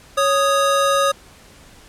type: tone pair together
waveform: square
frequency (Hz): 554.4 / 1244.5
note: C#5 / D#6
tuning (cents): 0 / 0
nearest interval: octave + major second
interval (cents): 1400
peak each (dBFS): -18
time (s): 0.17-1.12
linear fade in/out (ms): 10
effects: pink hiss -46 dBFS RMS until 1.88 s + low-pass 11000 Hz 12 dB/octave